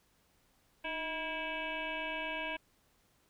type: tone with frequency modulation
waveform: sine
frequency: 1626 Hz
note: G#6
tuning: 37 cents flat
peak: -35 dBFS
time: 0.84-2.57 s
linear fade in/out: 10 ms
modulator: 330 Hz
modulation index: 3.8
effects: pink hiss -71 dBFS RMS until 3.29 s